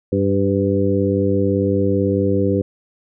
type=harmonic tone with a mistuned harmonic; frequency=98 Hz; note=G2; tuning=in tune; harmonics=1 / 2 / 3 / 4 / 5; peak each=-21 / -21 / -21 / -21 / -21 dBFS; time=0.12-2.62 s; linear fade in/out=5 ms; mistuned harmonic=5; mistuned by=+24 cents; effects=none